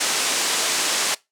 white low-pass noise, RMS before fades -22 dBFS, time 0-1.15 s, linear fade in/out 10 ms, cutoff 8600 Hz, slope 24 dB/octave, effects noise-tail reverb RT60 0.2 s tail -21 dB re dry + high-pass 300 Hz 12 dB/octave

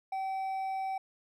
triangle tone with hard clipping, 768 Hz, G5, 36 cents flat, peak -33 dBFS, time 0.12-0.98 s, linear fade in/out 5 ms, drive 7 dB, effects none

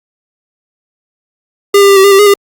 square tone with pitch steps, 403 / 398.5 / 396.1 / 384.6 / 401.2 / 390.3 / 414.2 / 401.2 Hz, G4 / G4 / G4 / G4 / G4 / G4 / G#4 / G4, +48 / +28 / +18 / -33 / +40 / -8 / -5 / +40 cents, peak -3 dBFS, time 1.74-2.34 s, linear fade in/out 5 ms, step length 75 ms, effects Opus 48 kbps

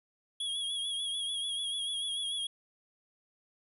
square tone with vibrato, 3322 Hz, G#7, in tune, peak -33 dBFS, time 0.4-2.47 s, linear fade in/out 5 ms, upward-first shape triangle, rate 6.8 Hz, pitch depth 57 cents each way, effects resampled to 32000 Hz + 12-bit

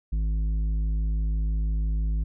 sine tone with tanh clipping, 53 Hz, G#1, 36 cents sharp, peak -24 dBFS, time 0.12-2.24 s, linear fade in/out 10 ms, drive 8 dB, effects none

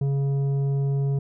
sine tone with tanh clipping, 138.8 Hz, C#3, 3 cents sharp, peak -22 dBFS, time 0.01-1.19 s, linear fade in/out 5 ms, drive 8 dB, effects none

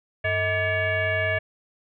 sine tone with frequency modulation, 1174.7 Hz, D6, in tune, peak -21 dBFS, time 0.24-1.39 s, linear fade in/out 10 ms, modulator 539 Hz, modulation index 2.2, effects none

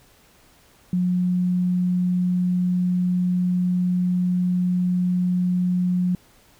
sine tone, 180 Hz, F#3, 47 cents flat, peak -18 dBFS, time 0.93-6.15 s, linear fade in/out 2 ms, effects pink hiss -55 dBFS RMS until 6.59 s

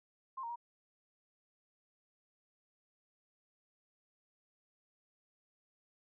sine tone with pitch steps, 1056 / 930 / 948 Hz, C6 / A#5 / A#5, +16 / -4 / +29 cents, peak -39 dBFS, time 0.37-0.559 s, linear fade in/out 10 ms, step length 63 ms, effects none

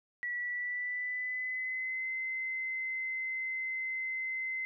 sine tone with pitch glide, 1943 to 2059 Hz, B6 to C7, -29 to -28 cents, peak -33 dBFS, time 0.23-4.65 s, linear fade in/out 0 ms, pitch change +101 cents, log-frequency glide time 0.34-2.11 s, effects none

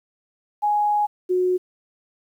sine tone pair in turn, 833 / 365 Hz, G#5 / F#4, +5 / -24 cents, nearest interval octave + major second, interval 1429 cents, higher first, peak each -17 dBFS, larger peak neither, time 0.62-1.07 / 1.29-1.58 s, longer first, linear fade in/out 20 ms, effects 9-bit

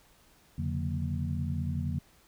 sine tone cluster, 85.8 / 133.6 / 144.4 / 180.1 / 232.1 Hz, F2 / C3 / D3 / F#3 / A#3, -30 / +36 / -29 / -46 / -7 cents, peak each -33 / -40 / -34 / -38 / -38 dBFS, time 0.58-1.99 s, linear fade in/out 5 ms, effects pink hiss -62 dBFS RMS until 2.27 s

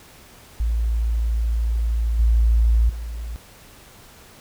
sine tone with level steps, 56.6 Hz, A1, 50 cents sharp, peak -18 / -13 / -27 dBFS, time 0.6-3.36 s, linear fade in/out 0 ms, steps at 2.19 / 2.89 s, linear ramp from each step 5 ms, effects pink hiss -47 dBFS RMS until 4.4 s

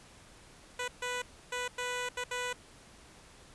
10% pulse tone bursts at uneven times, 494.5 Hz, B4, 2 cents sharp, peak -25 dBFS, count 6, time 0.79-0.88 / 1.02-1.22 / 1.52-1.68 / 1.78-2.09 / 2.17-2.24 / 2.31-2.53 s, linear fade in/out 5 ms, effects pink hiss -56 dBFS RMS until 3.54 s + resampled to 24000 Hz

